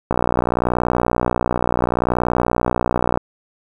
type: click train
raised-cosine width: 1 ms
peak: -3 dBFS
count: 187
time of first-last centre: 0.11-3.174 s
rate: 60.7 Hz
effects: 7-bit